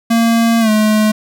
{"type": "tone with pitch glide", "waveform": "square", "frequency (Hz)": [229.9, 214.5], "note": ["A#3", "A3"], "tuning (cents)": [-24, -44], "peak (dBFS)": -10, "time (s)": [0.1, 1.12], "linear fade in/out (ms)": 10, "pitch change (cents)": -120, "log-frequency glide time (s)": [0.6, 0.7], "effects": []}